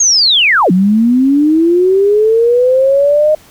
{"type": "linear two-way sweep", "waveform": "sine", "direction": "down then up", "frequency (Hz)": [6645, 176.2, 620], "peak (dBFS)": -6, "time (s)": [0, 3.35], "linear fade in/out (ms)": 5, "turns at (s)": 0.71, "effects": ["pink hiss -42 dBFS RMS until 3.5 s"]}